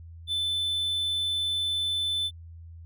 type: tone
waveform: triangle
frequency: 3520 Hz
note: A7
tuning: in tune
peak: -24 dBFS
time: 0.27-2.31 s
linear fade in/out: 50 ms
effects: added 83 Hz sine -42 dBFS peak until 2.85 s